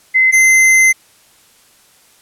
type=tone pair in turn; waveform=sine / square; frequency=2054 / 2067 Hz; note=C7 / C7; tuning=-33 / -22 cents; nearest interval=unison; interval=11 cents; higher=second; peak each=-7 dBFS; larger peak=neither; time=0.14-0.32 / 0.32-0.93 s; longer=second; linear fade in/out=20 ms; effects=white hiss -49 dBFS RMS until 2.21 s + low-pass 12000 Hz 12 dB/octave